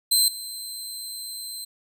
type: tone with level steps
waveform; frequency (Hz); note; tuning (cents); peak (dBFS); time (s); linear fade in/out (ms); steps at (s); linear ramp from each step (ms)
20% pulse; 4104; C8; -34; -11 / -27; 0.11-1.65; 10; 0.28; 2
effects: none